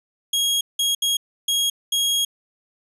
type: tone bursts at uneven times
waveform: sawtooth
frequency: 3285 Hz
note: G#7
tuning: 20 cents flat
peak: -15 dBFS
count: 5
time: 0.33-0.61 / 0.79-0.95 / 1.02-1.17 / 1.48-1.7 / 1.92-2.25 s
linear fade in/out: 5 ms
effects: resampled to 32000 Hz